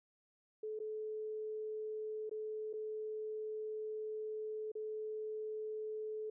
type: tone with dropouts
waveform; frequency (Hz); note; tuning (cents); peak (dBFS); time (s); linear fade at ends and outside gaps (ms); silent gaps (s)
sine; 431.7; A4; -33; -39; 0.63-6.3; 5; 0.791-0.8 / 2.295-2.312 / 2.73-2.736 / 4.718-4.752
effects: none